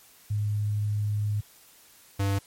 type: tone pair in turn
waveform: sine / square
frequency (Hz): 104.5 / 98.96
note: G#2 / G2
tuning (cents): +11 / +17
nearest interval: minor second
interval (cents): 94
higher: first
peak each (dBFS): -24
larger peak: neither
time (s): 0.3-1.41 / 2.19-2.39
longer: first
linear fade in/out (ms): 10
effects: white hiss -55 dBFS RMS until 2.46 s + MP3 64 kbps